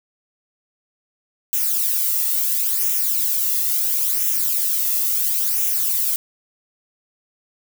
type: noise with flanger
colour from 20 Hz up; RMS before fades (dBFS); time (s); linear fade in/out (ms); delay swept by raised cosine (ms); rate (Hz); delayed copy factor
violet; -20; 1.53-6.16; 0; 0.22 to 1.32; 0.73; -0.65
effects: none